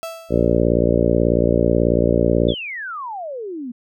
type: tone with exponential decay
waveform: 35% pulse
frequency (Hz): 659.3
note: E5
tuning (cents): 0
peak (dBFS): -23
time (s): 0.03-0.63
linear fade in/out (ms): 0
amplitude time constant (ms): 130
type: harmonic tone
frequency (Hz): 58.27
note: A#1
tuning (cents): 0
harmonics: 1 / 2 / 3 / 4 / 5 / 6 / 7 / 8 / 9 / 10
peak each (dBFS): -23 / -23 / -23 / -23 / -23 / -23 / -23 / -23 / -23 / -23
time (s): 0.29-2.55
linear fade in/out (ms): 50
type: exponential sweep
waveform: sine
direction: down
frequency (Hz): 3600 to 229.5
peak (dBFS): -26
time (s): 2.48-3.72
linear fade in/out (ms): 10
effects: none